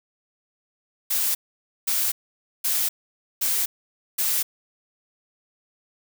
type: noise bursts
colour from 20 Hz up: blue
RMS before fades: -23 dBFS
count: 5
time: 1.1-4.43 s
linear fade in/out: 10 ms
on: 250 ms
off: 520 ms
effects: none